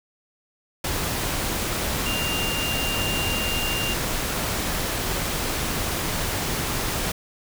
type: tone in noise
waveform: sine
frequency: 2794 Hz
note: F7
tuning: in tune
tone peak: -27 dBFS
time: 2.06-3.94 s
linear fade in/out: 5 ms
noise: pink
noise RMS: -26 dBFS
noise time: 0.84-7.12 s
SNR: -4 dB
effects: none